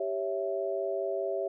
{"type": "chord", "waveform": "sine", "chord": "C# diminished", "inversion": "second", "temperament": "equal", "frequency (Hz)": [392, 554.4, 659.3], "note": ["G4", "C#5", "E5"], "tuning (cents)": [0, 0, 0], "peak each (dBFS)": [-33, -34, -33], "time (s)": [0, 1.48], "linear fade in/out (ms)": 5, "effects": []}